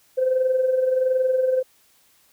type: tone with amplitude modulation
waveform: sine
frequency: 516 Hz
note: C5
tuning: 24 cents flat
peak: -14 dBFS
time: 0.17-1.63 s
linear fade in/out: 20 ms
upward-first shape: sine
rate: 21.4 Hz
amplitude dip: 55%
effects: tanh soft clip ceiling -12 dBFS + white hiss -59 dBFS RMS until 2.32 s